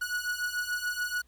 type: beating tone pair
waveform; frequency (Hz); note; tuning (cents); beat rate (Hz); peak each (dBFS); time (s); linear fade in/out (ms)
45% pulse; 1460 / 1466.9; F#6 / F#6; -24 / -15; 6.9; -34 / -32; 0.01-1.22; 10
effects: added 60 Hz sine -60 dBFS peak until 1.27 s + pink hiss -69 dBFS RMS until 1.27 s